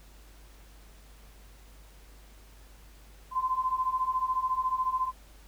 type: beating tone pair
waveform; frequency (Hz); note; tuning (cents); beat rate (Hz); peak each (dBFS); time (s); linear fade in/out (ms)
sine; 1021 / 1035; C6 / C6; -43 / -19; 14; -31 / -28; 3.31-5.12; 50
effects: added 50 Hz sine -51 dBFS peak until 5.47 s + pink hiss -58 dBFS RMS until 5.47 s